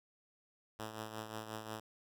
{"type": "tone with tremolo", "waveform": "5% pulse", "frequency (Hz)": 109.4, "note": "A2", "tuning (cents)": -9, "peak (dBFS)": -29, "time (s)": [0.79, 1.8], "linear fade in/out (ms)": 5, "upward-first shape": "triangle", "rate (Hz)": 5.6, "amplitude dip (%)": 65, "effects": []}